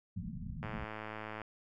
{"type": "low-pass noise", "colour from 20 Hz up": "white", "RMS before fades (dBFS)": -42, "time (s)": [0.16, 0.85], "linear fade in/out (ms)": 10, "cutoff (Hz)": 230, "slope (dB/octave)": 96}
{"type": "click train", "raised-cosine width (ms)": 0.5, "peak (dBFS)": -27, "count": 86, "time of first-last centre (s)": [0.63, 1.417], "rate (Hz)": 108}
{"effects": []}